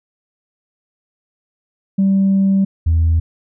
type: tone pair in turn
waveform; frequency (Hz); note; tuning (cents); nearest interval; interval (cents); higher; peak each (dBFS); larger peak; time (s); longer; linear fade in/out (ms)
sine; 194.4 / 81.74; G3 / E2; -14 / -14; octave + minor third; 1500; first; -9; neither; 1.98-2.65 / 2.86-3.2; first; 10
effects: tanh soft clip ceiling -8 dBFS